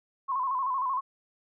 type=tone with vibrato; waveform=sine; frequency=1046.5 Hz; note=C6; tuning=in tune; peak=-26 dBFS; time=0.28-1.01 s; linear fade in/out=20 ms; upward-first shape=square; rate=13 Hz; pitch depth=68 cents each way; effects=none